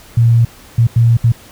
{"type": "tone bursts at uneven times", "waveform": "sine", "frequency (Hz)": 116.54, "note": "A#2", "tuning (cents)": 0, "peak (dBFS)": -6, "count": 4, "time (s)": [[0.17, 0.45], [0.78, 0.87], [0.96, 1.17], [1.24, 1.32]], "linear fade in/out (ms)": 5, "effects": ["pink hiss -40 dBFS RMS until 1.51 s"]}